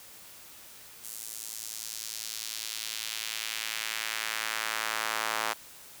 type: tone with high-pass filter sweep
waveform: square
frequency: 55 Hz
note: A1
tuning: in tune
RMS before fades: -35 dBFS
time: 1.03-5.54 s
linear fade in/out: 20 ms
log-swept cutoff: 8900 to 980 Hz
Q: 1.1
effects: white hiss -50 dBFS RMS until 6 s